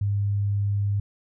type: tone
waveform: sine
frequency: 101.2 Hz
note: G#2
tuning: 44 cents flat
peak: -21 dBFS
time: 0.01-1 s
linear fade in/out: 5 ms
effects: none